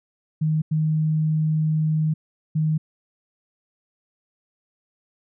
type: tone bursts at uneven times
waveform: sine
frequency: 155.9 Hz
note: D#3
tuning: 4 cents sharp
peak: -18 dBFS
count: 3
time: 0.41-0.62 / 0.71-2.14 / 2.55-2.78 s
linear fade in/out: 10 ms
effects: none